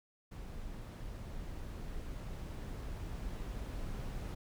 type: noise with level ramp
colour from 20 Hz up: brown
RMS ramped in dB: -45 to -40 dBFS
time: 0.31-4.35 s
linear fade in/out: 10 ms
effects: none

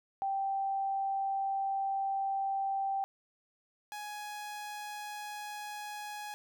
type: tone pair in turn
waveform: sine / sawtooth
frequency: 782 / 834.9 Hz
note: G5 / G#5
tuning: -4 / +9 cents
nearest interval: minor second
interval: 113 cents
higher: second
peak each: -30 / -36 dBFS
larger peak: first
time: 0.22-3.04 / 3.92-6.34 s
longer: first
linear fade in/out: 0 ms
effects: none

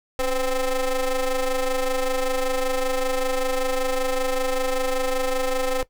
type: ring-modulated tone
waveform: 40% pulse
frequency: 261.6 Hz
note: C4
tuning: in tune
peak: -17 dBFS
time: 0.19-5.83 s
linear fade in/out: 2 ms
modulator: 249 Hz
effects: noise-tail reverb RT60 0.1 s tail -17 dB re dry

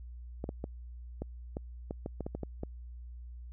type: clicks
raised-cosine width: 2 ms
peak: -23 dBFS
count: 12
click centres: 0.441 / 0.491 / 0.641 / 1.22 / 1.569 / 1.909 / 2.061 / 2.207 / 2.265 / 2.35 / 2.433 / 2.634 s
effects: added 60 Hz sine -43 dBFS peak until 3.52 s

